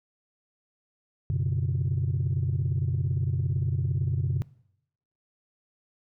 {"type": "chord", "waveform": "sine", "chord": "F# suspended fourth", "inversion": "none", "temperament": "equal with one note detuned", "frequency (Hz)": [92.5, 123.47, 141.1], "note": ["F#2", "B2", "C#3"], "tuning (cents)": [0, 0, 31], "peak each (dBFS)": -27, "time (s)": [1.3, 4.42], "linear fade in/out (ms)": 0, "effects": ["noise-tail reverb RT60 0.8 s tail -23 dB re dry", "tanh soft clip ceiling -19 dBFS"]}